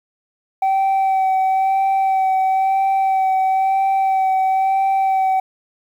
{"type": "tone with vibrato", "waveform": "sine", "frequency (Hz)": 768, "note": "G5", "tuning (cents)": -36, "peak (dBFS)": -11, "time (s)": [0.62, 5.4], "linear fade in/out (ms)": 5, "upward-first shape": "sine", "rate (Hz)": 1, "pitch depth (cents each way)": 17, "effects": ["tanh soft clip ceiling -13 dBFS", "8-bit"]}